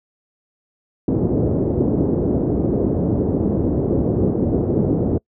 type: low-pass noise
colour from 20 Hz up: white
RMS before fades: -18 dBFS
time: 1.08-5.18 s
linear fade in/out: 2 ms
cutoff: 420 Hz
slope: 24 dB/octave
effects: noise-tail reverb RT60 0.1 s tail -26 dB re dry + high-pass 60 Hz 12 dB/octave